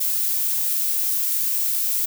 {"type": "noise", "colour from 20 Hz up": "violet", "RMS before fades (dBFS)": -22, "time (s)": [0, 2.06], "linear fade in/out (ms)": 10, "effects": []}